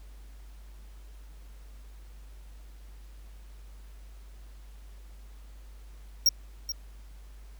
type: tone with echo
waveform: square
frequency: 5588 Hz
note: F8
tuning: in tune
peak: -18 dBFS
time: 6.26-6.29 s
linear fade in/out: 2 ms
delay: 430 ms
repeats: 1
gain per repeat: -12 dB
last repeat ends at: 6.72 s
effects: added 50 Hz sine -45 dBFS peak until 7.59 s + pink hiss -61 dBFS RMS until 7.59 s